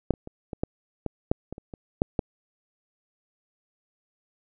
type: clicks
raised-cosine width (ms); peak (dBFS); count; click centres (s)
2; -6 / -26 / -25 / -20 / -12 / -15 / -7 / -21 / -27 / -25 / -7 / -10; 12; 0.107 / 0.138 / 0.274 / 0.532 / 0.635 / 1.063 / 1.315 / 1.526 / 1.581 / 1.738 / 2.019 / 2.192
effects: none